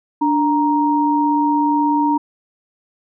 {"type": "tone pair together", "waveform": "sine", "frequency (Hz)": [293.7, 935.4], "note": ["D4", "A#5"], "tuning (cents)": [0, 6], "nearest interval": "octave + minor sixth", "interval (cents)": 2006, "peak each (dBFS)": -16, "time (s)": [0.21, 2.18], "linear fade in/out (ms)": 10, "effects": []}